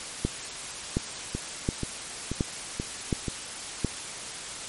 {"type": "two click trains", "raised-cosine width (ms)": 3, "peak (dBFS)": [-16, -11], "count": [5, 6], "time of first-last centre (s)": [[1.35, 3.282], [0.25, 3.847]], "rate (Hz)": [2.07, 1.39], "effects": ["white hiss -37 dBFS RMS until 4.68 s", "MP3 48 kbps"]}